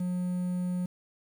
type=tone with quantisation; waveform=triangle; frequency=180 Hz; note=F#3; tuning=47 cents flat; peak=-26 dBFS; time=0-0.86 s; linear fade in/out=5 ms; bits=9; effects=none